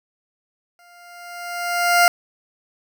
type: tone with exponential growth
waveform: 20% pulse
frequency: 700 Hz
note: F5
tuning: 4 cents sharp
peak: -5 dBFS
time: 0.79-2.08 s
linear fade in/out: 1 ms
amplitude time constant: 280 ms
effects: none